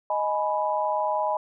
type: chord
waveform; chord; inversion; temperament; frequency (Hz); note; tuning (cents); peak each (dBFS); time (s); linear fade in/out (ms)
sine; G# minor; second; equal with one note detuned; 622.3 / 838.3 / 987.8; D#5 / G#5 / B5; 0 / +16 / 0; -27; 0.1-1.37; 2
effects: none